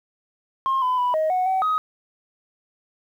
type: tone with pitch steps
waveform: sine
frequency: 1067 / 1008 / 987 / 628 / 737 / 758 / 1259 Hz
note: C6 / B5 / B5 / D#5 / F#5 / F#5 / D#6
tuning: +34 / +35 / -1 / +16 / -7 / +42 / +20 cents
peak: -17 dBFS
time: 0.66-1.78 s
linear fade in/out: 0 ms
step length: 160 ms
effects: tanh soft clip ceiling -16 dBFS + 9-bit